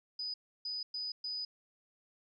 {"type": "tone bursts at uneven times", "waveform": "sine", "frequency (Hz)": 4978, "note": "D#8", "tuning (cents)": 0, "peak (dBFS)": -36, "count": 4, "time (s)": [[0.19, 0.34], [0.65, 0.83], [0.94, 1.12], [1.24, 1.45]], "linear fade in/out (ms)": 5, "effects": []}